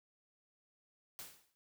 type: noise with exponential decay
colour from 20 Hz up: white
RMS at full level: -45 dBFS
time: 1.19-1.55 s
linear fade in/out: 0 ms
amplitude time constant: 78 ms
effects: none